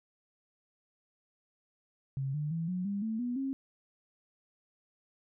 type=tone with pitch steps; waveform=sine; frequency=135.5 / 149.48 / 164.9 / 181.92 / 200.7 / 221.4 / 244.2 / 269.4 Hz; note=C#3 / D3 / E3 / F#3 / G3 / A3 / B3 / C#4; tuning=-39 / +31 / +1 / -29 / +41 / +11 / -19 / -49 cents; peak=-31 dBFS; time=2.17-3.53 s; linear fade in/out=0 ms; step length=170 ms; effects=none